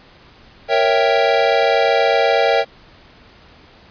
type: chord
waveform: square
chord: A# diminished seventh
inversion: none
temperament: equal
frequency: 466.2 / 554.4 / 659.3 / 784 Hz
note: A#4 / C#5 / E5 / G5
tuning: 0 / 0 / 0 / 0 cents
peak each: -19 dBFS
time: 0.68-2.65 s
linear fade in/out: 50 ms
effects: pink hiss -46 dBFS RMS until 3.9 s + resampled to 11025 Hz